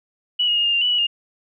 sine tone with pitch steps, 2943 / 2871 / 2846 / 2819 / 2788 / 2959 / 2934 / 2829 Hz, F#7 / F7 / F7 / F7 / F7 / F#7 / F#7 / F7, -10 / +47 / +32 / +16 / -4 / -1 / -15 / +22 cents, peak -16 dBFS, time 0.39-1.07 s, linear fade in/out 10 ms, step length 85 ms, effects none

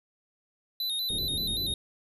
square tone with vibrato, 3856 Hz, B7, 42 cents flat, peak -29 dBFS, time 0.8-1.74 s, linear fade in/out 2 ms, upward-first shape square, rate 5.2 Hz, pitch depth 62 cents each way
pink low-pass noise, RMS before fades -38 dBFS, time 1.1-1.74 s, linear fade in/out 0 ms, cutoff 430 Hz, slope 24 dB/octave
effects none

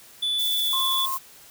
triangle tone with pitch glide, 3473 to 3449 Hz, A7 to A7, -23 to -35 cents, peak -21 dBFS, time 0.22-1.06 s, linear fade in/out 10 ms, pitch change -12 cents, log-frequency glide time 0.47-0.84 s
violet noise with tremolo, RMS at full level -29 dBFS, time 0.38-1.19 s, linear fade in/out 20 ms, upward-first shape triangle, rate 15 Hz, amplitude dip 35%
sine tone, 1063 Hz, C6, 27 cents sharp, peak -27 dBFS, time 0.73-1.17 s, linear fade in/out 2 ms
effects white hiss -49 dBFS RMS until 1.5 s

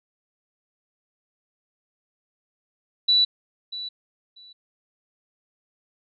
sine tone with echo, 3951 Hz, B7, in tune, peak -15 dBFS, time 3.08-3.25 s, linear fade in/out 10 ms, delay 640 ms, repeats 2, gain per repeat -15 dB, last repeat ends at 4.53 s, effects none

